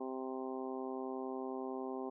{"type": "harmonic tone", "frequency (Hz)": 130.81, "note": "C3", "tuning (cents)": 0, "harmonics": [2, 3, 4, 5, 6, 7, 8], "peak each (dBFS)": [-43, -42, -49, -50, -48, -53, -51], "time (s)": [0, 2.1], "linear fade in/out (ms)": 10, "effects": []}